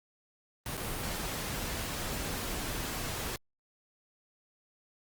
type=noise with dropouts; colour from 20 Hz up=pink; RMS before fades=-36 dBFS; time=0.66-3.36 s; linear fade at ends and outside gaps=1 ms; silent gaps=0.77-0.776 s; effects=Opus 32 kbps